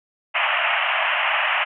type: band-pass noise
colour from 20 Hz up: white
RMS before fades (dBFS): -21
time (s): 0.34-1.65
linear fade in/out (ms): 20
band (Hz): 600 to 3000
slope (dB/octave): 96
effects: none